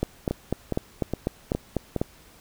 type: two click trains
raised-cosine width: 2 ms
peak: -10 / -12 dBFS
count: 9 / 5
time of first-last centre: 0.03-2.015 / 0.31-1.963 s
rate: 4.03 / 2.42 Hz
effects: pink hiss -53 dBFS RMS until 2.4 s